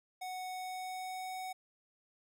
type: tone with pitch glide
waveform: square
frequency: 740 to 746.4 Hz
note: F#5 to F#5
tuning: 0 to +15 cents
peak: -40 dBFS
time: 0.21-1.53 s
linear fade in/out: 10 ms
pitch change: +15 cents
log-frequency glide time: 0.47-1.35 s
effects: none